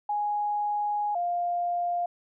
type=tone pair in turn; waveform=sine; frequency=830 / 700.4 Hz; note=G#5 / F5; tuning=-1 / +5 cents; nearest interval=minor third; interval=294 cents; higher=first; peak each=-25 dBFS; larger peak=neither; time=0.09-1.15 / 1.15-2.06 s; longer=first; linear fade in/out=5 ms; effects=none